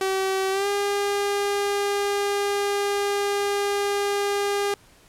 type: tone with pitch glide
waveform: sawtooth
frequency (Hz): 383 to 404.1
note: G4 to G#4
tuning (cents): -40 to -47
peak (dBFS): -18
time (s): 0.01-4.74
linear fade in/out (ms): 2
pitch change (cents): +93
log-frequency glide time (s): 0.51-0.67
effects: pink hiss -54 dBFS RMS until 5.08 s + low-pass 12000 Hz 12 dB/octave